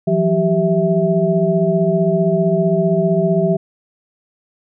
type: tone cluster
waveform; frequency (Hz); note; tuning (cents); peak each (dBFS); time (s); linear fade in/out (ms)
sine; 166.5 / 181.9 / 388.9 / 655; E3 / F#3 / G4 / E5; +18 / -29 / -14 / -11; -18; 0.07-3.57; 10
effects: none